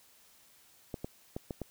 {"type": "clicks", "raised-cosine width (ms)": 2, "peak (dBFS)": -23, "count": 5, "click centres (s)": [0.942, 1.045, 1.365, 1.508, 1.617], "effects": ["white hiss -62 dBFS RMS until 1.7 s"]}